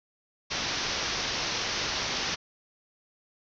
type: low-pass noise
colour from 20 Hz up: white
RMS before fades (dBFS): -31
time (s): 0.5-2.36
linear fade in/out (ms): 20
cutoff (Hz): 6100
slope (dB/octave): 96
effects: none